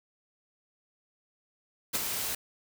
white noise with ADSR envelope, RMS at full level -27 dBFS, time 1.93-2.35 s, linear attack 21 ms, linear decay 25 ms, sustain -6 dB, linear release 5 ms, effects none

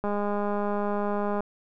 click train, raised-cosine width 1 ms, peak -16 dBFS, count 281, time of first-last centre 0.04-1.406 s, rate 205 Hz, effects none

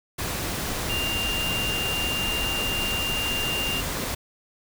sine tone in noise, 2794 Hz, F7, in tune, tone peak -26 dBFS, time 0.89-3.81 s, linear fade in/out 10 ms, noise pink, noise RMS -29 dBFS, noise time 0.18-4.15 s, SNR 0 dB, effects none

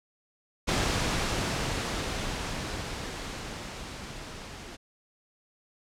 pink noise with level ramp, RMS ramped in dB -26 to -43 dBFS, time 0.67-4.77 s, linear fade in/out 20 ms, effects low-pass 7000 Hz 12 dB/octave

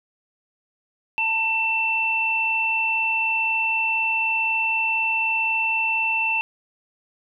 sine tone pair together, 894 / 2679 Hz, A5 / E7, +27 / +27 cents, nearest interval octave + perfect fifth, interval 1900 cents, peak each -27 / -20 dBFS, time 1.18-6.41 s, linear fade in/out 0 ms, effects none

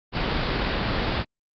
pink low-pass noise, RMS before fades -25 dBFS, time 0.12-1.25 s, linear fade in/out 50 ms, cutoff 4900 Hz, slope 96 dB/octave, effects Opus 24 kbps

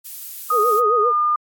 violet noise, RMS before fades -32 dBFS, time 0.04-0.81 s, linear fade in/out 20 ms
sine tone with pitch glide, 1243 to 1209.7 Hz, D#6 to D#6, -2 to -49 cents, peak -15 dBFS, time 0.5-1.36 s, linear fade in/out 5 ms, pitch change -47 cents, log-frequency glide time 0.99-1.09 s
sine tone with vibrato, 450.9 Hz, A4, 42 cents sharp, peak -18 dBFS, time 0.51-1.13 s, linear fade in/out 50 ms, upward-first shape sine, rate 7.5 Hz, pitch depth 150 cents each way
effects AAC 64 kbps

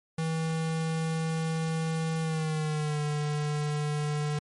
square tone with pitch glide, 161.4 to 148.86 Hz, E3 to D3, -36 to +24 cents, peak -28 dBFS, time 0.18-4.39 s, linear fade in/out 5 ms, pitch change -140 cents, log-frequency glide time 2.21-3 s, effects MP3 48 kbps

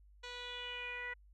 10% pulse tone with low-pass filter sweep, 490 Hz, B4, 14 cents flat, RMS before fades -44 dBFS, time 0.23-1.14 s, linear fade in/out 10 ms, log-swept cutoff 4700 to 1900 Hz, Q 5, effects added 50 Hz sine -59 dBFS peak until 1.33 s

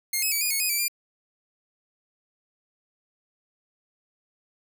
5% pulse tone with pitch steps, 2130 / 2563 / 2290 / 2452 / 2201 / 2497 / 2324 / 2399 Hz, C7 / E7 / D7 / D#7 / C#7 / D#7 / D7 / D7, +30 / -49 / -44 / -26 / -13 / +6 / -19 / +36 cents, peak -14 dBFS, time 0.13-0.882 s, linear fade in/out 5 ms, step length 94 ms, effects none

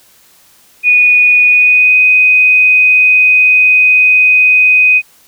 sine tone with pitch glide, 2469 to 2502 Hz, D#7 to D#7, -14 to +9 cents, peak -4 dBFS, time 0.83-5.02 s, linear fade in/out 50 ms, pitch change +23 cents, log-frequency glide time 1.49-1.96 s, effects white hiss -46 dBFS RMS until 5.27 s

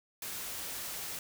white noise, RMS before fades -40 dBFS, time 0.22-1.19 s, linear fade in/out 2 ms, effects none

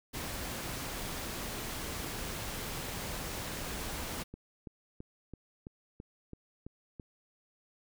pink noise, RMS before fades -39 dBFS, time 0.13-4.24 s, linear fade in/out 20 ms
click train, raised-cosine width 3 ms, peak -31 dBFS, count 9, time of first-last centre 4.34-6.998 s, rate 3.01 Hz
effects none

